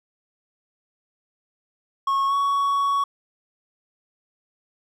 triangle tone with pitch glide, 1095 to 1118.7 Hz, C#6 to C#6, -22 to +15 cents, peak -17 dBFS, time 2.07-3.04 s, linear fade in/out 5 ms, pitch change +37 cents, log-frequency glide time 2.27-2.34 s, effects none

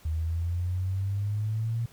sine exponential sweep, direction up, 77.78 to 117.4 Hz, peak -26 dBFS, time 0.05-1.86 s, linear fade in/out 5 ms, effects pink hiss -56 dBFS RMS until 1.92 s

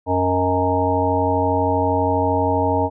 harmonic tone with a mistuned harmonic, 92.5 Hz, F#2, in tune, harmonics 1 / 3 / 5 / 7 / 9 / 10, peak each -23 / -23 / -23 / -23 / -23 / -23 dBFS, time 0.06-2.9 s, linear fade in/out 50 ms, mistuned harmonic 7, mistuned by -43 cents, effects none

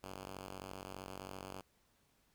5% pulse ring-modulated tone, 95.1 Hz, F#2, 48 cents sharp, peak -32 dBFS, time 0.03-1.61 s, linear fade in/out 0 ms, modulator 21.6 Hz, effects pink hiss -74 dBFS RMS until 2.34 s

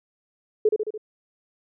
sine tone with echo, 428.8 Hz, A4, 45 cents flat, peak -14 dBFS, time 0.65-0.69 s, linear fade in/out 5 ms, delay 72 ms, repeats 4, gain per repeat -4 dB, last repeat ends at 0.978 s, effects none

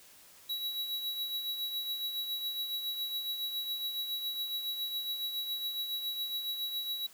square tone with tremolo, 3900 Hz, B7, 23 cents flat, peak -32 dBFS, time 0.49-7.07 s, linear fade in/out 10 ms, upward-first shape triangle, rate 7.2 Hz, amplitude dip 55%, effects white hiss -57 dBFS RMS until 7.13 s

